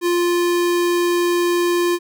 square tone, 349.2 Hz, F4, in tune, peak -16 dBFS, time 0.01-1.99 s, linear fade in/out 50 ms, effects none

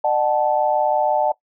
sine tone cluster, 604 / 747 / 873 Hz, D5 / F#5 / A5, +48 / +16 / -14 cents, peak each -20 dBFS, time 0.04-1.32 s, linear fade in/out 5 ms, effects noise-tail reverb RT60 0.1 s tail -19 dB re dry

